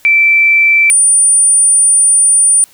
sine tone pair in turn, 2332 / 9328 Hz, D7 / D9, -13 / -13 cents, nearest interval 2 octaves, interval 2400 cents, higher second, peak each -5 dBFS, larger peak neither, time 0.05-0.9 / 0.9-2.64 s, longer second, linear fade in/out 0 ms, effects white hiss -45 dBFS RMS until 2.73 s

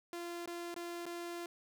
sawtooth tone with dropouts, 344.7 Hz, F4, 23 cents flat, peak -37 dBFS, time 0.13-1.46 s, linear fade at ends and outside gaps 1 ms, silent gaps 0.459-0.475 / 0.742-0.763 / 1.055-1.063 s, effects none

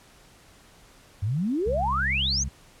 sine exponential sweep, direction up, 91.3 to 6690 Hz, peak -23 dBFS, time 1.22-2.44 s, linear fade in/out 10 ms
harmonic tone, 67.3 Hz, C2, 49 cents sharp, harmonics 1 / 2 / 3, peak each -29 / -35 / -39 dBFS, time 1.66-2.49 s, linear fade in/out 5 ms
effects pink hiss -54 dBFS RMS until 2.8 s + low-pass 11000 Hz 12 dB/octave

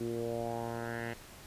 10% pulse tone with low-pass filter sweep, 116.54 Hz, A#2, in tune, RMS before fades -37 dBFS, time 0-1.14 s, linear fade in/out 10 ms, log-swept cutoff 320 to 2300 Hz, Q 3.1, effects pink hiss -52 dBFS RMS until 1.46 s + resampled to 32000 Hz

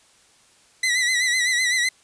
sawtooth tone with vibrato, 1983 Hz, B6, 7 cents sharp, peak -15 dBFS, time 0.83-1.89 s, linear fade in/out 5 ms, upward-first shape sine, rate 7.9 Hz, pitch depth 67 cents each way, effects white hiss -56 dBFS RMS until 2.03 s + resampled to 22050 Hz

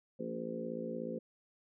harmonic tone with a mistuned harmonic, 56.7 Hz, A#1, 47 cents flat, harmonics 3 / 4 / 5 / 6 / 7 / 8 / 9, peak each -47 / -42 / -48 / -48 / -45 / -48 / -42 dBFS, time 0.19-1.19 s, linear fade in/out 10 ms, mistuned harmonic 5, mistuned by -22 cents, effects none

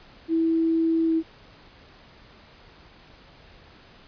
sine tone with pitch glide, 326.9 to 324.1 Hz, E4 to E4, -14 to -29 cents, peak -19 dBFS, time 0.28-1.23 s, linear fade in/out 50 ms, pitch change -15 cents, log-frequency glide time 1.06-1.12 s, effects pink hiss -51 dBFS RMS until 4.07 s + resampled to 11025 Hz

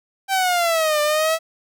sawtooth exponential two-way sweep, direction down then up, 784 to 593 to 655 Hz, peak -13 dBFS, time 0.28-1.39 s, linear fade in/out 50 ms, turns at 1.01 s, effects none

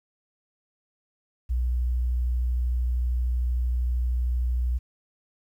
sine tone with vibrato, 61.2 Hz, B1, 15 cents flat, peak -22 dBFS, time 1.49-4.79 s, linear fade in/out 20 ms, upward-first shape sine, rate 13 Hz, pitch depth 12 cents each way, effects 10-bit

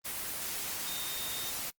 sine tone in noise, 3679 Hz, A#7, 24 cents flat, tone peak -41 dBFS, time 0.86-1.52 s, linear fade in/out 20 ms, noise white, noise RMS -37 dBFS, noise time 0.04-1.71 s, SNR -7 dB, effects noise-tail reverb RT60 0.1 s tail -23 dB re dry + Opus 24 kbps

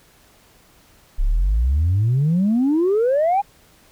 sine exponential sweep, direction up, 31.35 to 830.6 Hz, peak -13 dBFS, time 1.18-3.42 s, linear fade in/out 20 ms, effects tanh soft clip ceiling -12 dBFS + pink hiss -53 dBFS RMS until 3.91 s

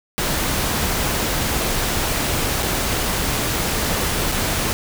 pink noise with dropouts, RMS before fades -21 dBFS, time 0.18-4.73 s, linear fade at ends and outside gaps 0 ms, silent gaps 2.625-2.629 / 4.317-4.321 s, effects none

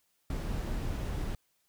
brown noise, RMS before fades -34 dBFS, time 0.3-1.35 s, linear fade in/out 2 ms, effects white hiss -74 dBFS RMS until 1.68 s

